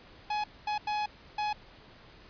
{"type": "tone bursts at uneven times", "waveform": "45% pulse", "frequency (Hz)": 841, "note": "G#5", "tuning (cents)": 22, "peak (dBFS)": -29, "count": 4, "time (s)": [[0.3, 0.44], [0.67, 0.78], [0.87, 1.06], [1.38, 1.53]], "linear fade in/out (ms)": 5, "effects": ["pink hiss -54 dBFS RMS until 2.29 s", "resampled to 11025 Hz"]}